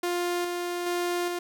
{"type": "tone with tremolo", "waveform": "sawtooth", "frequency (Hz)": 351.4, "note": "F4", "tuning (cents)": 11, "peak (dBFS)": -22, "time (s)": [0.03, 1.39], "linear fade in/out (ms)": 5, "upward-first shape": "square", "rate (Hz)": 1.2, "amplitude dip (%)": 30, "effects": []}